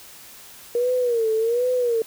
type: tone with vibrato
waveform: sine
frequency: 470.6 Hz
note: A#4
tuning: 16 cents sharp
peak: -18 dBFS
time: 0.75-2.02 s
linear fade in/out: 2 ms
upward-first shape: sine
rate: 1.3 Hz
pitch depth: 120 cents each way
effects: white hiss -44 dBFS RMS until 2.06 s